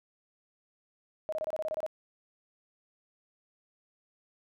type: tone bursts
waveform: sine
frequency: 626 Hz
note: D#5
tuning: 10 cents sharp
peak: -30 dBFS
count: 10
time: 1.29-1.864 s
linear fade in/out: 0 ms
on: 34 ms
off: 26 ms
effects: none